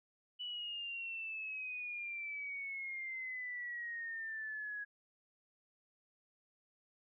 sine exponential sweep, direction down, 2970 to 1661.2 Hz, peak -40 dBFS, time 0.39-4.85 s, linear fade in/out 20 ms, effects none

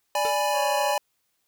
square chord, G# diminished, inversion second, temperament equal, 587.3 / 830.6 / 987.8 Hz, D5 / G#5 / B5, 0 / 0 / 0 cents, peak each -27 / -26 / -30 dBFS, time 0.15-0.98 s, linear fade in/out 2 ms
45% pulse tone with exponential decay, 449.5 Hz, A4, 37 cents sharp, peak -28 dBFS, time 0.25-0.42 s, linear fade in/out 0 ms, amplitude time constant 35 ms
harmonic tone, 554 Hz, C#5, 1 cent flat, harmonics 1 / 2 / 3 / 5, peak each -31 / -37 / -41 / -45 dBFS, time 0.52-0.96 s, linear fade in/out 50 ms
effects white hiss -73 dBFS RMS until 1.47 s

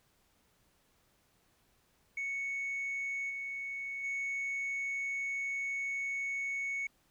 sine tone with level steps, 2217 Hz, C#7, in tune, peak -32 / -36 / -31 dBFS, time 2.17-6.87 s, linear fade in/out 5 ms, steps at 3.29 / 4.03 s, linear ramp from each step 20 ms, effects tanh soft clip ceiling -32 dBFS + pink hiss -71 dBFS RMS until 7.1 s

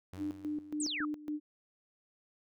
sawtooth tone with exponential decay, 92.5 Hz, F#2, in tune, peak -40 dBFS, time 0.13-1.1 s, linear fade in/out 0 ms, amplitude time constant 210 ms
sine tone with tremolo, 300 Hz, D4, 37 cents sharp, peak -33 dBFS, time 0.17-1.4 s, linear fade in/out 50 ms, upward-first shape square, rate 3.6 Hz, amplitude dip 80%
sine exponential sweep, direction down, 8870 to 1174.7 Hz, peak -34 dBFS, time 0.8-1.05 s, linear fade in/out 2 ms
effects none

